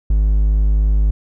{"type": "tone", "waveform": "triangle", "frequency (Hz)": 51.7, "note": "G#1", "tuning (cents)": -7, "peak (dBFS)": -9, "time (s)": [0.1, 1.11], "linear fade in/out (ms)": 5, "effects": []}